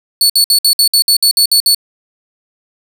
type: tone bursts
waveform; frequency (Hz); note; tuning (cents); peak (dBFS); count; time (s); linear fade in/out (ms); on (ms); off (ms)
sawtooth; 4435; C#8; 0; -4; 11; 0.21-1.747; 2; 87; 58
effects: none